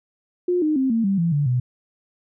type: tone with pitch steps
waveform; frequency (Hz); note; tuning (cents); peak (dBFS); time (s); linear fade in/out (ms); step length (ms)
sine; 356.9 / 307.1 / 264.3 / 227.4 / 195.73 / 168.43 / 144.95 / 124.73; F4 / D#4 / C4 / A#3 / G3 / E3 / D3 / B2; +38 / -23 / +18 / -43 / -2 / +38 / -22 / +18; -17; 0.48-1.6; 5; 140
effects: none